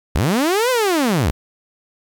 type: linear two-way sweep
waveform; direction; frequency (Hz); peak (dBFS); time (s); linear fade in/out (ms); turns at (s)
sawtooth; up then down; 51 to 523.3 to 51; -11; 0.15-1.31; 5; 0.7
effects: 8-bit